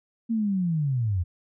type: linear sweep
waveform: sine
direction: down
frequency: 233.1 to 82.41 Hz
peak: -22 dBFS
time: 0.29-1.24 s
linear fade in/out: 20 ms
effects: none